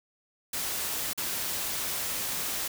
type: noise with dropouts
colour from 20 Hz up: white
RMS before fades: -32 dBFS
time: 0.53-2.68 s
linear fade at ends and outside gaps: 5 ms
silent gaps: 1.133-1.176 s
effects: none